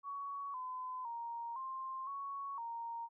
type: tone with pitch steps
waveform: sine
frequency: 1121 / 1017 / 934 / 1054 / 1112 / 929 Hz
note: C#6 / C6 / A#5 / C6 / C#6 / A#5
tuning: +19 / -50 / +3 / +12 / +5 / -6 cents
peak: -40 dBFS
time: 0.03-3.09 s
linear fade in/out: 50 ms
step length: 510 ms
effects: none